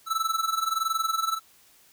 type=tone with amplitude modulation; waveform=square; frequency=1318.5 Hz; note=E6; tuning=in tune; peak=-22 dBFS; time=0.06-1.4 s; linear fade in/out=50 ms; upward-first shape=sine; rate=21.4 Hz; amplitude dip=80%; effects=white hiss -58 dBFS RMS until 1.92 s